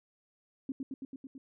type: tone with echo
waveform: sine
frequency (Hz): 267.3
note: C4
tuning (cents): +37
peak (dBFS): -32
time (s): 0.69-0.72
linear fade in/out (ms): 2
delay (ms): 110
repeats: 6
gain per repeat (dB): -2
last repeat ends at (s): 1.38
effects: none